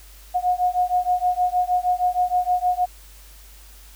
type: beating tone pair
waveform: sine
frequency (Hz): 720 / 726.4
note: F#5 / F#5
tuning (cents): -47 / -32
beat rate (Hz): 6.4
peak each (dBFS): -21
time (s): 0.34-2.86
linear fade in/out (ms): 20
effects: added 50 Hz sine -44 dBFS peak until 3.95 s + white hiss -49 dBFS RMS until 3.95 s